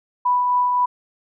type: tone with tremolo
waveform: sine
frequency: 987.8 Hz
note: B5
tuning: in tune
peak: -14 dBFS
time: 0.25-0.86 s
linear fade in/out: 10 ms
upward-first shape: triangle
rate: 3.8 Hz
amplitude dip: 30%
effects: none